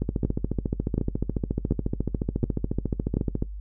two click trains, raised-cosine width 3 ms, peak -12 / -10 dBFS, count 49 / 5, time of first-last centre 0.02-3.424 / 0.25-3.17 s, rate 14.1 / 1.37 Hz, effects noise-tail reverb RT60 0.1 s tail -18 dB re dry + added 50 Hz sine -33 dBFS peak until 3.6 s

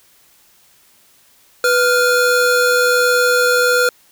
square tone pair together, 494.1 / 1401 Hz, B4 / F6, +1 / +5 cents, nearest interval octave + tritone, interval 1804 cents, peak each -15 dBFS, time 1.64-3.89 s, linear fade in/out 2 ms, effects white hiss -52 dBFS RMS until 4.11 s

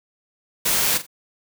white noise with echo, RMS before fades -20 dBFS, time 0.65-0.98 s, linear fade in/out 10 ms, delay 43 ms, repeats 2, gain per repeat -12 dB, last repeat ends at 1.066 s, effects none

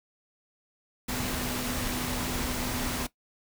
sine tone in noise, 248.6 Hz, B3, 12 cents sharp, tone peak -36 dBFS, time 1.08-3.07 s, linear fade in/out 10 ms, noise pink, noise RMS -32 dBFS, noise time 1.08-3.07 s, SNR -7 dB, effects noise-tail reverb RT60 0.1 s tail -17 dB re dry

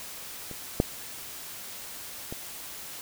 clicks, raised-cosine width 2 ms, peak -26 / -7 / -22 dBFS, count 3, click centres 0.513 / 0.801 / 2.325 s, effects white hiss -41 dBFS RMS until 3.01 s

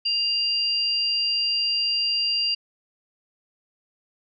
sine tone pair together, 2800 / 4754 Hz, F7 / D8, +4 / +20 cents, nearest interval major sixth, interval 916 cents, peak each -26 / -22 dBFS, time 0.05-2.55 s, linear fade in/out 10 ms, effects none

